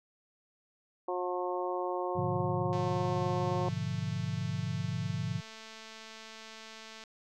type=harmonic tone; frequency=180.1 Hz; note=F#3; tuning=46 cents flat; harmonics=2 / 3 / 4 / 5 / 6; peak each=-35 / -37 / -38 / -39 / -40 dBFS; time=1.08-3.69 s; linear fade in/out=5 ms
type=chord; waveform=sine; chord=G# diminished seventh; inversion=none; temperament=equal; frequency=103.83 / 123.47 / 146.83 / 174.61 Hz; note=G#2 / B2 / D3 / F3; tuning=0 / 0 / 0 / 0 cents; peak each=-37 dBFS; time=2.15-5.41 s; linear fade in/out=20 ms
type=click train; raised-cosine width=0.2 ms; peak=-31 dBFS; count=953; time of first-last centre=2.73-7.038 s; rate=221 Hz
effects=none